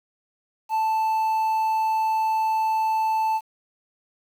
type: tone with quantisation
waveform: triangle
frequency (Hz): 880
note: A5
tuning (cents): 0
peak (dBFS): -18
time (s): 0.69-3.41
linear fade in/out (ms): 50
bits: 8
effects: none